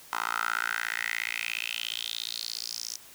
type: tone with high-pass filter sweep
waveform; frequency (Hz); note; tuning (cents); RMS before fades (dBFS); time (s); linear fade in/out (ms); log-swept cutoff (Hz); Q
10% pulse; 57; A#1; -38; -33; 0.13-2.96; 0; 1100 to 5800; 5.3
effects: white hiss -51 dBFS RMS until 3.14 s